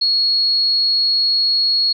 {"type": "tone", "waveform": "sine", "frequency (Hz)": 4326, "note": "C#8", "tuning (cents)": -43, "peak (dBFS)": -13, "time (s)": [0.01, 1.93], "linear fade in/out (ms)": 10, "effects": []}